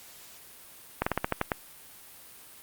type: slowing click train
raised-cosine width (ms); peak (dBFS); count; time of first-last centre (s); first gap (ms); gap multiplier
0.5; -10; 8; 1.02-1.518; 45; 1.15
effects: white hiss -50 dBFS RMS until 2.62 s + Opus 48 kbps